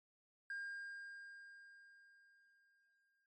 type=tone with exponential decay; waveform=triangle; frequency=1608 Hz; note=G6; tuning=44 cents sharp; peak=-39 dBFS; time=0.5-3.26 s; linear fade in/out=2 ms; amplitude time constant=600 ms; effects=tanh soft clip ceiling -36 dBFS + MP3 32 kbps